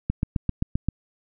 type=click train; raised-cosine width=5 ms; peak=-10 dBFS; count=7; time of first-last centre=0.1-0.886 s; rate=7.63 Hz; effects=none